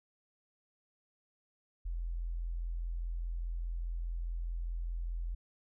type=tone; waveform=sine; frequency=42.43 Hz; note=F1; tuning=49 cents flat; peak=-34 dBFS; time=1.85-5.35 s; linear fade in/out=10 ms; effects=none